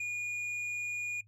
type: tone with tanh clipping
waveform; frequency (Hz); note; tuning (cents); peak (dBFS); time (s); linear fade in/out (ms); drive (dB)
sine; 2439; D#7; -35; -34; 0-1.21; 5; 5
effects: noise-tail reverb RT60 0.1 s tail -20 dB re dry + added 105 Hz sine -59 dBFS peak until 1.27 s